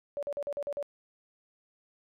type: tone bursts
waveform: sine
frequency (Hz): 574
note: D5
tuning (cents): -40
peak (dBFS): -31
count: 7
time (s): 0.17-0.827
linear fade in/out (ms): 0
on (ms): 57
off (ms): 43
effects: none